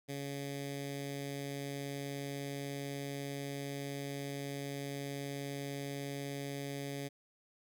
10% pulse tone with notch filter, 140.3 Hz, C#3, 21 cents sharp, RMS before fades -41 dBFS, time 0.08-7.09 s, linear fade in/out 20 ms, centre 1000 Hz, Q 0.81, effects none

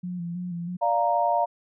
sine tone with vibrato, 175.2 Hz, F3, 6 cents sharp, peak -29 dBFS, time 0.03-0.77 s, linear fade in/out 10 ms, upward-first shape square, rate 3.1 Hz, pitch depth 39 cents each way
sine chord, Bb major, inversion first, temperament equal, 587.3 / 698.5 / 932.3 Hz, D5 / F5 / Bb5, 0 / 0 / 0 cents, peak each -27 / -23 / -24 dBFS, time 0.81-1.46 s, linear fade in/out 20 ms
effects none

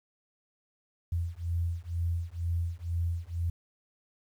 sine beating tone pair, 84.1 / 86.2 Hz, E2 / F2, +35 / -22 cents, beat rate 2.1 Hz, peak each -32 / -32 dBFS, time 1.12-3.5 s, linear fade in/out 5 ms, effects 10-bit

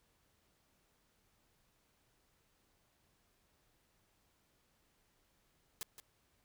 white noise with echo, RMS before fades -42 dBFS, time 5.81-5.83 s, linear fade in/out 0 ms, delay 170 ms, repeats 1, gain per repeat -11 dB, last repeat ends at 6 s, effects pink hiss -75 dBFS RMS until 6.44 s

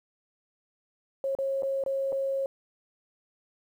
sine tone with dropouts, 543 Hz, C#5, 36 cents flat, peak -26 dBFS, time 1.24-2.46 s, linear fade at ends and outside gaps 1 ms, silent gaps 1.351-1.387 / 1.623-1.632 / 1.838-1.862 / 2.122-2.127 s, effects 10-bit

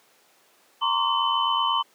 sine tone cluster, 926 / 1056 / 1144 / 3039 Hz, A#5 / C6 / D6 / F#7, -12 / +16 / -46 / +46 cents, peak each -26 dBFS, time 0.81-1.83 s, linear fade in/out 20 ms, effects pink hiss -59 dBFS RMS until 1.94 s + high-pass 400 Hz 12 dB/octave

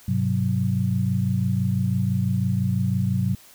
sine tone cluster, 101.8 / 127.8 / 185.6 Hz, G#2 / C3 / F#3, -34 / -40 / +6 cents, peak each -24 dBFS, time 0.08-3.35 s, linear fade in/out 5 ms, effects white hiss -50 dBFS RMS until 3.54 s

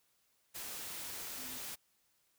sine tone in noise, 257.7 Hz, C4, 26 cents flat, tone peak -53 dBFS, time 1.37-1.59 s, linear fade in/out 20 ms, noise white, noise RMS -44 dBFS, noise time 0.54-1.76 s, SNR -12 dB, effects white hiss -75 dBFS RMS until 2.38 s

